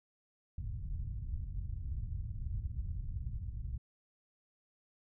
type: low-pass noise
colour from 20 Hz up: white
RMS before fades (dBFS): -39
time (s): 0.58-3.78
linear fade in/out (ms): 5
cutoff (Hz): 100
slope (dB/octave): 24
effects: none